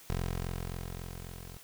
15% pulse tone with level ramp, 43.7 Hz, F1, 2 cents sharp, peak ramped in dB -24 to -39 dBFS, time 0.1-1.57 s, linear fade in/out 0 ms, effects white hiss -54 dBFS RMS until 1.63 s

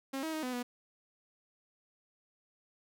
sawtooth tone with pitch steps, 269.5 / 319 / 313.1 / 252 / 244.9 Hz, C#4 / D#4 / D#4 / B3 / B3, -49 / +43 / +11 / +35 / -14 cents, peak -31 dBFS, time 0.13-0.63 s, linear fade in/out 10 ms, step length 100 ms, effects none

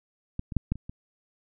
clicks, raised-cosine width 5 ms, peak -18 / -23 / -10 / -13 / -27 / -25 dBFS, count 6, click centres 0.394 / 0.522 / 0.567 / 0.72 / 0.756 / 0.895 s, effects none

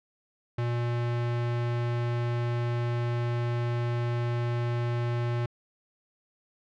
square tone, 119.5 Hz, A#2, 43 cents sharp, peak -27 dBFS, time 0.58-5.46 s, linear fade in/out 5 ms, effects low-pass 3000 Hz 12 dB/octave

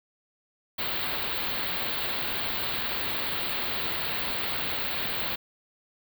white band-stop noise, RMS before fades -30 dBFS, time 0.78-5.36 s, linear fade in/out 10 ms, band 4500 to 16000 Hz, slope 96 dB/octave, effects none

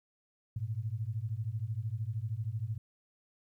sine beating tone pair, 103.83 / 116.83 Hz, G#2 / A#2, 0 / +4 cents, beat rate 13 Hz, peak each -36 / -36 dBFS, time 0.56-2.78 s, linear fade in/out 5 ms, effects 12-bit

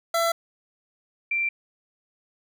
25% pulse / sine tone pair in turn, 671 / 2356 Hz, E5 / D7, +31 / +5 cents, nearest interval octave + minor seventh, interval 2174 cents, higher second, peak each -17 / -22 dBFS, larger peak first, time 0.14-0.32 / 1.31-1.49 s, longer neither, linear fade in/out 5 ms, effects none

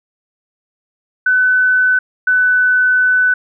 sine tone pair in turn, 1506 / 1500.2 Hz, F#6 / F#6, +30 / +23 cents, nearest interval unison, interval 7 cents, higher first, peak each -9 dBFS, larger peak neither, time 1.26-1.99 / 2.27-3.34 s, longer second, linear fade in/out 5 ms, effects none

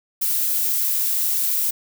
violet noise, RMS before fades -21 dBFS, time 0.21-1.71 s, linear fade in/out 10 ms, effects none

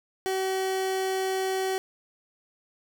30% pulse tone, 380 Hz, F#4, 46 cents sharp, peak -23 dBFS, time 0.26-1.78 s, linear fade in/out 0 ms, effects none

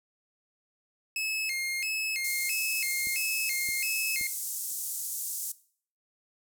sawtooth tone with vibrato, 2349 Hz, D7, in tune, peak -26 dBFS, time 1.16-4.27 s, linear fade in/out 2 ms, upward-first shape square, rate 1.5 Hz, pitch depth 170 cents each way
pink band-pass noise, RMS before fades -35 dBFS, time 2.24-5.52 s, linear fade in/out 5 ms, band 7100 to 16000 Hz, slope 24 dB/octave
clicks, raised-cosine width 3 ms, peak -35 dBFS, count 3, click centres 3.071 / 3.689 / 4.212 s
effects noise-tail reverb RT60 0.5 s tail -18 dB re dry

